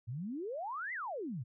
sine exponential two-way sweep, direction up then down, 107.2 to 2093 to 107.2 Hz, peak -37 dBFS, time 0.07-1.44 s, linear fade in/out 20 ms, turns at 0.93 s, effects none

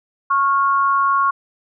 sine tone pair together, 1100.3 / 1404 Hz, C#6 / F6, -13 / +9 cents, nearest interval major third, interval 422 cents, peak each -14 / -21 dBFS, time 0.3-1.31 s, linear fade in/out 10 ms, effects none

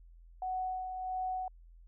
sine tone with tremolo, 744 Hz, F#5, 9 cents sharp, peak -32 dBFS, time 0.42-1.48 s, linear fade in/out 2 ms, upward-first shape sine, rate 1.5 Hz, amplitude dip 45%, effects added 42 Hz sine -53 dBFS peak until 1.87 s

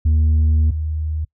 sine tone pair in turn, 77.7 / 77.7 Hz, D#2 / D#2, -2 / -2 cents, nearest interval unison, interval 0 cents, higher neither, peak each -9 / -19 dBFS, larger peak first, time 0.05-0.71 / 0.71-1.25 s, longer first, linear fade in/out 10 ms, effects noise-tail reverb RT60 0.1 s tail -25 dB re dry + tanh soft clip ceiling -11 dBFS

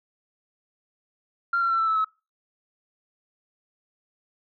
sine tone with pitch steps, 1384 / 1364.9 / 1346.2 / 1327.6 / 1309.3 / 1291.3 Hz, F6 / F6 / E6 / E6 / E6 / E6, -16 / -40 / +36 / +12 / -12 / -36 cents, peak -19 dBFS, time 1.53-2.046 s, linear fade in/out 5 ms, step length 86 ms, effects noise-tail reverb RT60 0.3 s tail -24 dB re dry + tanh soft clip ceiling -16 dBFS

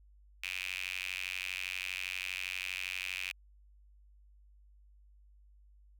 sawtooth tone with high-pass filter, 92.5 Hz, F#2, in tune, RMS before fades -39 dBFS, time 0.43-3.32 s, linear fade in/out 5 ms, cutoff 2500 Hz, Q 7.3, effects added 50 Hz sine -58 dBFS peak until 5.99 s

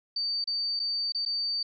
sine tone with dropouts, 4600 Hz, D8, 37 cents flat, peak -27 dBFS, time 0.16-1.63 s, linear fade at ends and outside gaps 5 ms, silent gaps 0.442-0.473 / 0.794-0.798 / 1.122-1.147 / 1.252-1.26 s, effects none

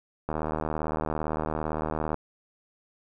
click train, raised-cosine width 1 ms, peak -15 dBFS, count 145, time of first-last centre 0.29-2.143 s, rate 77.7 Hz, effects none

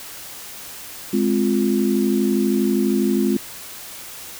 sine chord, F minor, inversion first, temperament just, 209.5 / 261.9 / 349.2 Hz, Ab3 / C4 / F4, +15 / +2 / 0 cents, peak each -19 / -21 / -21 dBFS, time 1.13-3.37 s, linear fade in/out 5 ms, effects white hiss -36 dBFS RMS until 4.39 s

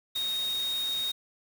sine tone in noise, 3729 Hz, A#7, in tune, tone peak -28 dBFS, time 0.15-1.12 s, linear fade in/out 10 ms, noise white, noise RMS -41 dBFS, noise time 0.15-1.12 s, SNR +10 dB, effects none

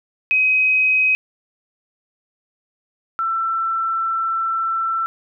sine tone pair in turn, 2527 / 1338.6 Hz, D#7 / E6, +26 / +26 cents, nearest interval major seventh, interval 1100 cents, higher first, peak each -13 / -18 dBFS, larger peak first, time 0.31-1.15 / 3.19-5.06 s, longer second, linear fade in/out 0 ms, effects none

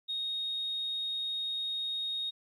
sine tone, 3729 Hz, A#7, in tune, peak -31 dBFS, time 0.08-2.31 s, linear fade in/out 20 ms, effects tanh soft clip ceiling -27 dBFS + 12-bit

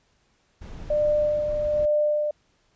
brown noise, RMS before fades -37 dBFS, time 0.61-1.86 s, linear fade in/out 10 ms
sine tone with tremolo, 598 Hz, D5, 31 cents sharp, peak -18 dBFS, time 0.9-2.31 s, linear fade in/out 5 ms, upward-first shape sine, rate 1.2 Hz, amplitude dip 45%
effects pink hiss -66 dBFS RMS until 2.75 s + resampled to 16000 Hz

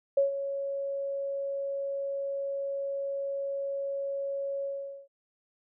sine tone with ADSR envelope, 554.4 Hz, C#5, in tune, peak -19 dBFS, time 0.17-5.08 s, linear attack 6 ms, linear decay 130 ms, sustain -11 dB, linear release 440 ms, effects none

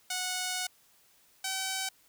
5% pulse tone pair in turn, 735 / 764.5 Hz, F#5 / G5, -12 / -44 cents, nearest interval minor second, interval 68 cents, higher second, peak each -20 dBFS, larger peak neither, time 0.1-0.67 / 1.44-1.89 s, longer first, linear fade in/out 5 ms, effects white hiss -64 dBFS RMS until 2.08 s

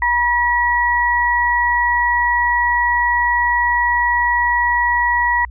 sine tone pair together, 964 / 1928 Hz, B5 / B6, -42 / -42 cents, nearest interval octave, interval 1200 cents, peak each -16 dBFS, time 0.02-5.45 s, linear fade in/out 2 ms, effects added 60 Hz sine -31 dBFS peak until 5.5 s

